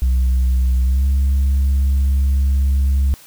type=tone with pitch glide; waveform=sine; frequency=63.5 to 68.06 Hz; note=B1 to C#2; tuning=+49 to -31 cents; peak=-10 dBFS; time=0.02-3.14 s; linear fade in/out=0 ms; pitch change=+120 cents; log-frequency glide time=0.85-1.06 s; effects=tanh soft clip ceiling -11 dBFS + white hiss -44 dBFS RMS until 3.26 s